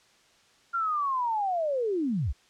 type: linear sweep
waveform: sine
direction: down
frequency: 1396.9 to 46.25 Hz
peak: -25 dBFS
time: 0.73-2.33 s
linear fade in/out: 20 ms
effects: white hiss -61 dBFS RMS until 2.49 s + low-pass 6000 Hz 12 dB/octave